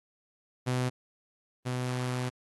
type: tone pair in turn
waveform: sawtooth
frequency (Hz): 126.2 / 125.7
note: B2 / B2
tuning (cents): +38 / +31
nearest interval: unison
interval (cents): 7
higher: first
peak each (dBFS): -23 / -26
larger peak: first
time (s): 0.66-0.9 / 1.65-2.3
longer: second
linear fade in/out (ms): 20
effects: AAC 32 kbps